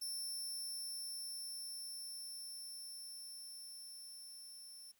20% pulse tone with level ramp, 5370 Hz, E8, 31 cents sharp, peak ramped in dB -35 to -47 dBFS, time 0.01-4.92 s, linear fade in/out 10 ms, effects white hiss -75 dBFS RMS until 4.99 s

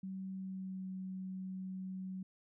sine tone with pitch glide, 190.3 to 187.79 Hz, F#3 to F#3, +49 to +26 cents, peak -40 dBFS, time 0.03-2.23 s, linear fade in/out 5 ms, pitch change -23 cents, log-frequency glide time 0.31-0.9 s, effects none

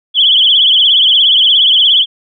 sine tone with vibrato, 3210 Hz, G7, 40 cents sharp, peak -5 dBFS, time 0.14-2.06 s, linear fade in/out 50 ms, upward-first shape triangle, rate 17 Hz, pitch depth 150 cents each way, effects none

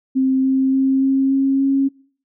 sine tone with pitch steps, 263.4 / 265.2 / 267.1 / 268.9 / 270.8 / 272.7 Hz, C4 / C4 / C4 / C4 / C#4 / C#4, +12 / +23 / +36 / +47 / -40 / -28 cents, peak -13 dBFS, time 0.15-1.89 s, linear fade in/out 20 ms, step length 290 ms, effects noise-tail reverb RT60 0.5 s tail -23 dB re dry

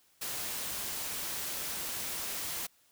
white noise, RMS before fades -37 dBFS, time 0.21-2.67 s, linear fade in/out 10 ms, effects white hiss -67 dBFS RMS until 2.91 s

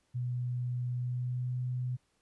sine tone with pitch glide, 123.47 to 125.48 Hz, B2 to B2, 0 to +28 cents, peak -31 dBFS, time 0.14-1.97 s, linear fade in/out 20 ms, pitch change +28 cents, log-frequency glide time 0.94-1.62 s, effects pink hiss -74 dBFS RMS until 2.21 s + resampled to 24000 Hz

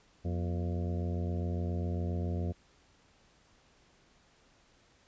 harmonic tone with a mistuned harmonic, 87.31 Hz, F2, in tune, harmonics 1 / 2 / 3 / 4 / 5 / 6 / 7 / 8, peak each -32 / -38 / -42 / -44 / -46 / -48 / -49 / -50 dBFS, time 0.24-2.53 s, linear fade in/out 20 ms, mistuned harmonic 3, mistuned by -120 cents, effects pink hiss -65 dBFS RMS until 5.07 s + resampled to 16000 Hz

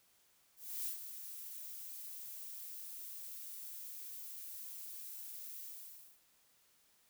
violet noise with ADSR envelope, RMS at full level -39 dBFS, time 0.56-6.21 s, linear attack 300 ms, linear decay 110 ms, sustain -9 dB, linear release 560 ms, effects white hiss -71 dBFS RMS until 7.09 s

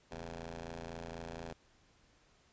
10% pulse ring-modulated tone, 84.2 Hz, E2, 37 cents sharp, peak -32 dBFS, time 0.11-1.53 s, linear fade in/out 5 ms, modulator 323 Hz, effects pink hiss -68 dBFS RMS until 2.52 s + resampled to 16000 Hz

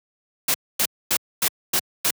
white noise bursts, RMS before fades -20 dBFS, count 6, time 0.48-2.108 s, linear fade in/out 5 ms, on 63 ms, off 250 ms, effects high-pass 100 Hz 12 dB/octave

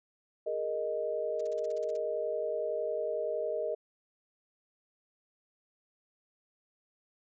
sine chord, Ab suspended second, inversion none, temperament equal, 415.3 / 466.2 / 622.3 Hz, Ab4 / Bb4 / Eb5, 0 / 0 / 0 cents, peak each -38 / -35 / -33 dBFS, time 0.46-3.75 s, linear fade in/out 10 ms
blue noise bursts, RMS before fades -47 dBFS, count 10, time 1.39-1.969 s, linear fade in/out 5 ms, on 21 ms, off 41 ms
effects resampled to 16000 Hz

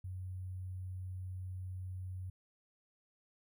sine tone with sample-and-hold, 92.5 Hz, F#2, in tune, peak -40 dBFS, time 0.04-2.3 s, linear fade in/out 5 ms, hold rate 11025 Hz, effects none

